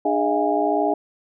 sine tone cluster, 299.5 / 412.8 / 635 / 696 / 821 Hz, D4 / G#4 / D#5 / F5 / G#5, +34 / -10 / +35 / -6 / -20 cents, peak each -24 dBFS, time 0.05-0.94 s, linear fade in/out 5 ms, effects none

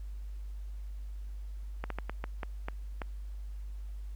slowing click train, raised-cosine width 0.5 ms, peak -21 dBFS, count 8, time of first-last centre 1.84-3.018 s, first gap 63 ms, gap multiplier 1.32, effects added 50 Hz sine -38 dBFS peak until 4.15 s + pink hiss -66 dBFS RMS until 4.15 s

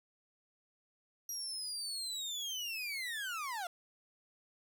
30% pulse linear sweep, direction down, 5750 to 671 Hz, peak -35 dBFS, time 1.29-3.67 s, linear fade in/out 2 ms, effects none

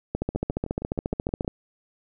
two click trains, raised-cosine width 2 ms, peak -22 / -12 dBFS, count 8 / 20, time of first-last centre 0.35-1.447 / 0.15-1.479 s, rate 6.38 / 14.3 Hz, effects none

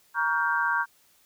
sine chord, G half-diminished seventh, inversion first, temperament just, 940.8 / 1128.9 / 1411.2 / 1568 Hz, Bb5 / Db6 / F6 / G6, +16 / +31 / +18 / 0 cents, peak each -28 / -30 / -30 / -26 dBFS, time 0.14-0.86 s, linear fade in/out 50 ms, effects white hiss -62 dBFS RMS until 1.25 s

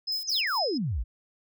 sine tone with tremolo, 5100 Hz, D#8, 42 cents sharp, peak -26 dBFS, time 0.07-0.78 s, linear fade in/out 10 ms, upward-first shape sine, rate 4.2 Hz, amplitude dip 70%
violet noise bursts, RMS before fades -43 dBFS, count 3, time 0.12-0.582 s, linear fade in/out 0 ms, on 110 ms, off 66 ms
sine exponential sweep, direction down, 6650 to 46.25 Hz, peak -26 dBFS, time 0.27-1.04 s, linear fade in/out 20 ms
effects none

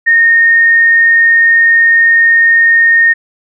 sine tone, 1842 Hz, A#6, 21 cents flat, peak -4 dBFS, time 0.06-3.14 s, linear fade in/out 20 ms, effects none

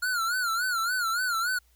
square tone with vibrato, 1419 Hz, F6, 27 cents sharp, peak -26 dBFS, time 0.02-1.59 s, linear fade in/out 10 ms, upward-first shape sine, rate 3.5 Hz, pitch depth 120 cents each way, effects added 60 Hz sine -61 dBFS peak until 1.75 s + white hiss -67 dBFS RMS until 1.75 s

